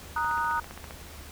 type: chord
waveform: sine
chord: D# minor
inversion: second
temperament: equal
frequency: 932.3 / 1244.5 / 1480 Hz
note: A#5 / D#6 / F#6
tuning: 0 / 0 / 0 cents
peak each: -28 / -30 / -31 dBFS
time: 0.16-0.6 s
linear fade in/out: 5 ms
type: click train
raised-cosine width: 0.5 ms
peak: -26 dBFS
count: 12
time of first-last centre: 0.18-0.908 s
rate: 15.1 Hz
effects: added 74 Hz sine -46 dBFS peak until 1.31 s + pink hiss -46 dBFS RMS until 1.31 s